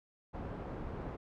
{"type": "low-pass noise", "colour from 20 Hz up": "pink", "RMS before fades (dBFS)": -42, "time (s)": [0.33, 1.17], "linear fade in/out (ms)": 20, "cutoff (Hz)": 930, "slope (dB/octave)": 12, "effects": []}